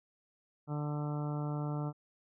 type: harmonic tone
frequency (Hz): 148.1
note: D3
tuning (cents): +15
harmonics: 1 / 2 / 3 / 4 / 5 / 6 / 7 / 8 / 9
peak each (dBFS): -34 / -41 / -47 / -47 / -48 / -49 / -54 / -52 / -51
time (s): 0.67-1.93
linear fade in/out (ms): 50
effects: none